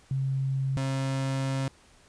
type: tone pair in turn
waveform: sine / 35% pulse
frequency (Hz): 134.4 / 134.4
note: C3 / C3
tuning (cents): +47 / +47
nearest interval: unison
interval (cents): 0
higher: neither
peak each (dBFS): -25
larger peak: neither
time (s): 0.11-0.77 / 0.77-1.68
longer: second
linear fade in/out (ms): 2
effects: pink hiss -58 dBFS RMS until 2.08 s + resampled to 22050 Hz